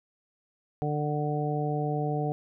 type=harmonic tone; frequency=148.8 Hz; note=D3; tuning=23 cents sharp; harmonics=1 / 2 / 3 / 4 / 5; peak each=-29 / -35 / -33 / -38 / -33 dBFS; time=0.82-2.32 s; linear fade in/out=0 ms; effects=none